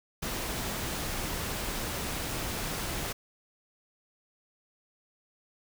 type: noise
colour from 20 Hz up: pink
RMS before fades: -34 dBFS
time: 0.22-3.13 s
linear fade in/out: 10 ms
effects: none